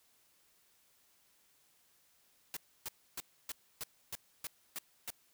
white noise bursts, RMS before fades -41 dBFS, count 9, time 2.54-5.103 s, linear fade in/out 0 ms, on 27 ms, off 290 ms, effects white hiss -70 dBFS RMS until 5.33 s

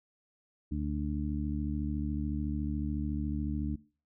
harmonic tone, 73.9 Hz, D2, 11 cents sharp, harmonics 1 / 2 / 3 / 4, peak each -34 / -38 / -37 / -37 dBFS, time 0.71-3.76 s, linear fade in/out 10 ms, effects noise-tail reverb RT60 0.4 s tail -21 dB re dry

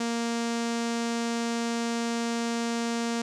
sawtooth tone with low-pass filter, 233.1 Hz, A#3, in tune, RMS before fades -29 dBFS, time 0-3.22 s, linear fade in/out 5 ms, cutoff 6900 Hz, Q 1.9, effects none

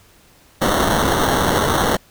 blue noise with sample-and-hold, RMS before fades -17 dBFS, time 0.61-1.97 s, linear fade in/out 10 ms, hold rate 2450 Hz, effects pink hiss -51 dBFS RMS until 2.1 s

